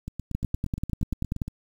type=two click trains; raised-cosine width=5 ms; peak=-14 / -20 dBFS; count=12 / 13; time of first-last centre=0.35-1.418 / 0.08-1.48 s; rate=10.3 / 8.57 Hz; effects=8-bit